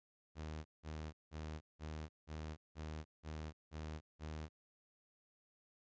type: tone bursts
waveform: sawtooth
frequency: 77.6 Hz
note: D#2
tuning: 4 cents flat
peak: -40 dBFS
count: 9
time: 0.35-4.49 s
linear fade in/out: 50 ms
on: 300 ms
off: 180 ms
effects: resampled to 16000 Hz